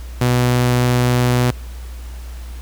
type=tone; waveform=sawtooth; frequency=123.5 Hz; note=B2; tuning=in tune; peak=-9 dBFS; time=0.21-1.51 s; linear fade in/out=5 ms; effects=added 60 Hz sine -28 dBFS peak until 2.61 s + pink hiss -43 dBFS RMS until 2.61 s